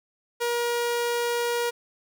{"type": "tone", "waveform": "sawtooth", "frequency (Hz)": 476.1, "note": "A#4", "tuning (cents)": 37, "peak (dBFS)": -20, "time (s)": [0.4, 1.71], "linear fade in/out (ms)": 20, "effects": []}